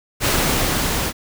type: noise with level ramp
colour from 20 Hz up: pink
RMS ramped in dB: -17 to -22 dBFS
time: 0.2-1.13 s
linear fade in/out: 50 ms
effects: none